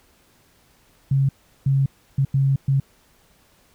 sine tone bursts at uneven times, 136.5 Hz, C#3, 26 cents flat, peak -15 dBFS, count 5, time 1.11-1.29 / 1.66-1.86 / 2.18-2.25 / 2.34-2.56 / 2.68-2.8 s, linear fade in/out 5 ms, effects pink hiss -58 dBFS RMS until 3.74 s

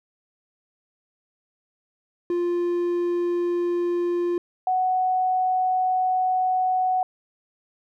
triangle / sine tone pair in turn, 349.2 / 742.1 Hz, F4 / F#5, 0 / +5 cents, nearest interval octave + minor second, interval 1305 cents, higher second, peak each -19 dBFS, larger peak neither, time 2.3-4.38 / 4.67-7.03 s, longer second, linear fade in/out 2 ms, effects none

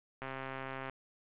click train, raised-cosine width 0.5 ms, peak -26 dBFS, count 91, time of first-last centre 0.22-0.897 s, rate 133 Hz, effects resampled to 8000 Hz + 9-bit

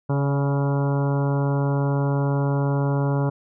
harmonic tone with a mistuned harmonic, 140 Hz, C#3, 18 cents sharp, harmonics 1 / 2 / 3 / 4 / 5 / 6 / 7 / 8 / 9 / 10, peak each -20 / -28 / -30 / -31 / -38 / -35 / -35 / -40 / -43 / -40 dBFS, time 0.09-3.3 s, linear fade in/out 10 ms, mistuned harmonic 4, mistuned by +18 cents, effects none

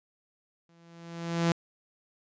sawtooth tone with exponential growth, 168.5 Hz, E3, 38 cents sharp, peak -17 dBFS, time 0.69-1.52 s, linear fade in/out 2 ms, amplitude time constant 180 ms, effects resampled to 16000 Hz

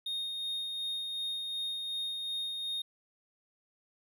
triangle tone with tremolo, 3700 Hz, A#7, 14 cents flat, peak -31 dBFS, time 0.06-2.82 s, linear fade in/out 5 ms, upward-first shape sine, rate 2.7 Hz, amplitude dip 30%, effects none

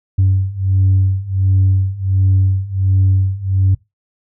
sine beating tone pair, 94.7 / 96.1 Hz, F#2 / G2, +41 / -34 cents, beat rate 1.4 Hz, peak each -14 / -12 dBFS, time 0.18-3.75 s, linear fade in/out 10 ms, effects noise-tail reverb RT60 0.2 s tail -21 dB re dry + tanh soft clip ceiling -6 dBFS

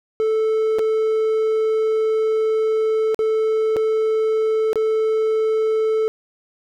triangle tone with dropouts, 438.8 Hz, A4, 5 cents flat, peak -14 dBFS, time 0.2-6.08 s, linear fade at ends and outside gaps 0 ms, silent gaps 0.786-0.792 / 3.145-3.191 / 3.762-3.767 / 4.731-4.757 s, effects none

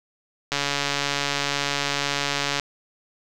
click train, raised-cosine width 0.2 ms, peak -6 dBFS, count 296, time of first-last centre 0.52-2.597 s, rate 142 Hz, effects none

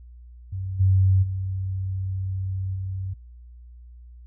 sine tone with level steps, 95 Hz, F#2, 46 cents sharp, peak -27 / -15 / -25 / -27 dBFS, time 0.52-3.14 s, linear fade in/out 10 ms, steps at 0.79 / 1.22 / 2.74 s, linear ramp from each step 20 ms, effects noise-tail reverb RT60 0.2 s tail -24 dB re dry + added 60 Hz sine -42 dBFS peak until 4.26 s

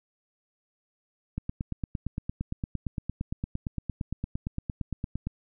click train, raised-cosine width 5 ms, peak -18 dBFS, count 35, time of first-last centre 1.38-5.27 s, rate 8.74 Hz, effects none

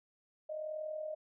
sine tone with amplitude modulation, 619 Hz, D#5, 9 cents flat, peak -35 dBFS, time 0.49-1.15 s, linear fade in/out 10 ms, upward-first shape sine, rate 40.7 Hz, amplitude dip 55%, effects none

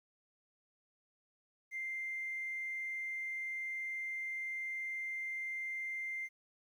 triangle tone, 2093 Hz, C7, in tune, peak -34 dBFS, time 1.71-6.29 s, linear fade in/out 50 ms, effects tanh soft clip ceiling -35 dBFS + 12-bit

